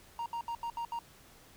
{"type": "tone bursts at uneven times", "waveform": "triangle", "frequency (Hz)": 934, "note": "A#5", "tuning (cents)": 3, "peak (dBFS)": -32, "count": 6, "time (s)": [[0.19, 0.26], [0.33, 0.41], [0.48, 0.55], [0.63, 0.7], [0.77, 0.85], [0.92, 0.99]], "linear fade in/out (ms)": 2, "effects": ["pink hiss -58 dBFS RMS until 1.56 s"]}